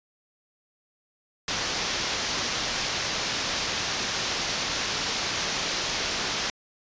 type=low-pass noise; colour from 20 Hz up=white; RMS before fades=-29 dBFS; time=1.48-6.5 s; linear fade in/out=2 ms; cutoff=6300 Hz; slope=48 dB/octave; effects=resampled to 16000 Hz